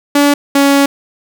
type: tone pair in turn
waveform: sawtooth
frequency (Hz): 287 / 279.6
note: D4 / C#4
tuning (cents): -40 / +15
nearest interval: unison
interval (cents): 45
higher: first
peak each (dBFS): -3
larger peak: neither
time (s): 0.15-0.34 / 0.55-0.86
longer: second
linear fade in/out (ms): 5
effects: none